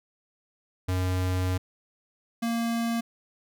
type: tone pair in turn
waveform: square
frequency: 92 / 231.8 Hz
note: F#2 / A#3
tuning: -9 / -10 cents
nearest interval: octave + major third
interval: 1599 cents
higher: second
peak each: -25 / -26 dBFS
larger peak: first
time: 0.88-1.58 / 2.42-3.01 s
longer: first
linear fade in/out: 10 ms
effects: none